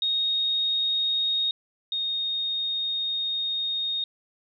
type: tone pair in turn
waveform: sine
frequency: 3729 / 3708 Hz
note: A#7 / A#7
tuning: 0 / -10 cents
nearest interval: unison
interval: 10 cents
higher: first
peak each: -22 / -25 dBFS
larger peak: first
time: 0.02-1.51 / 1.92-4.04 s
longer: second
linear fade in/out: 2 ms
effects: none